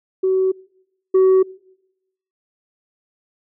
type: tone pair in turn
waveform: sine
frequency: 377.4 / 377.4 Hz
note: F#4 / F#4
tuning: +34 / +34 cents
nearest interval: unison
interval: 0 cents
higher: neither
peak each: -13 / -7 dBFS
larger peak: second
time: 0.23-0.52 / 1.14-1.43 s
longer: neither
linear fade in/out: 10 ms
effects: noise-tail reverb RT60 0.9 s tail -26 dB re dry + tanh soft clip ceiling -9 dBFS